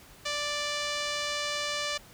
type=tone with low-pass filter; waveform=5% pulse; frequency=587.3 Hz; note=D5; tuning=in tune; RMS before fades=-32 dBFS; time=0.25-1.98 s; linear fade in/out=10 ms; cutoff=6500 Hz; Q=0.62; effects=pink hiss -53 dBFS RMS until 2.13 s